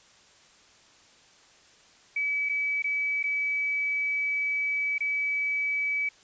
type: tone with dropouts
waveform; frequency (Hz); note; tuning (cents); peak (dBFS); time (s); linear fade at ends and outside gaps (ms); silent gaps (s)
sine; 2289; D7; -45; -25; 2.16-6.09; 5; 2.49-2.494 / 2.823-2.841 / 3.229-3.238 / 4.982-5.005
effects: white hiss -57 dBFS RMS until 6.23 s + resampled to 16000 Hz